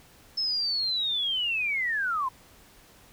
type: linear sweep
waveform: sine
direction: down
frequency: 5274 to 987.8 Hz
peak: -25 dBFS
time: 0.37-2.29 s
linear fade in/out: 10 ms
effects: pink hiss -55 dBFS RMS until 3.12 s

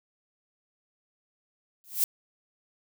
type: noise with exponential growth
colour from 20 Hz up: violet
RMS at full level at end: -20 dBFS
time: 1.84-2.04 s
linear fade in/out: 1 ms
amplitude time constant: 43 ms
effects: none

